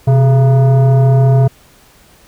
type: tone with frequency modulation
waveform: sine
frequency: 128.7 Hz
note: C3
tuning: 28 cents flat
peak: -3 dBFS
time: 0.07-1.48 s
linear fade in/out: 10 ms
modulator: 549 Hz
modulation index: 0.43
effects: tanh soft clip ceiling -5 dBFS + pink hiss -46 dBFS RMS until 2.27 s